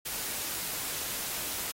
white noise, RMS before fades -35 dBFS, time 0.05-1.72 s, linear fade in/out 10 ms, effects AAC 48 kbps

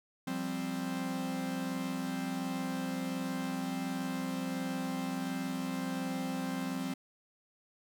45% pulse chord, F suspended second, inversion none, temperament equal, 174.61 / 196 / 261.6 Hz, F3 / G3 / C4, 0 / 0 / 0 cents, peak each -40 / -40 / -36 dBFS, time 0.27-6.94 s, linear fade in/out 5 ms, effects none

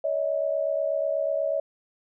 sine tone pair together, 566 / 634.2 Hz, C#5 / D#5, +36 / +33 cents, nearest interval major second, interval 197 cents, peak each -26 dBFS, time 0.04-1.6 s, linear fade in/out 5 ms, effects none

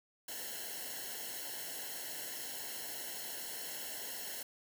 white noise with comb filter, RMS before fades -43 dBFS, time 0.28-4.43 s, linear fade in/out 5 ms, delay 0.83 ms, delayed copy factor -0.9, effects none

